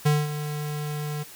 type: tone with ADSR envelope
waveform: square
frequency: 149.2 Hz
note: D3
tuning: 28 cents sharp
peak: -17 dBFS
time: 0.05-1.24 s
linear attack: 13 ms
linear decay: 210 ms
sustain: -12 dB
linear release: 18 ms
effects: white hiss -45 dBFS RMS until 1.35 s